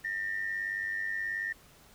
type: tone pair together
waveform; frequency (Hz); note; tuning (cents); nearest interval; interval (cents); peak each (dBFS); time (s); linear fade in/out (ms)
sine; 1803 / 1901.6; A6 / A#6; +42 / +34; minor second; 92; -32 / -36; 0.04-1.53; 10
effects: tanh soft clip ceiling -24 dBFS + pink hiss -58 dBFS RMS until 1.94 s